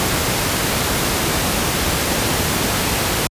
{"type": "noise", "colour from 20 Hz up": "pink", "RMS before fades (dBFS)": -18, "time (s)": [0, 3.27], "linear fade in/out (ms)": 0, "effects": ["high-pass 60 Hz 12 dB/octave", "resampled to 32000 Hz"]}